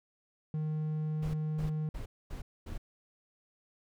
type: tone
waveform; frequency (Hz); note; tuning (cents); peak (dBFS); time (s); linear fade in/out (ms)
triangle; 154.5; D#3; -12; -29; 0.54-1.89; 2
type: noise bursts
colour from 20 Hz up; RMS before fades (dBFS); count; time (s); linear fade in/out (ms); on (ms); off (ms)
brown; -39; 5; 1.22-2.78; 10; 120; 240
effects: none